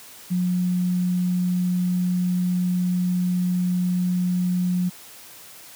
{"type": "tone", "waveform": "sine", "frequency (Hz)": 180, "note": "F#3", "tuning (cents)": -47, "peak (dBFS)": -19, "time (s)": [0.3, 4.9], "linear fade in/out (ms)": 20, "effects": ["white hiss -44 dBFS RMS until 5.75 s", "high-pass 80 Hz 12 dB/octave"]}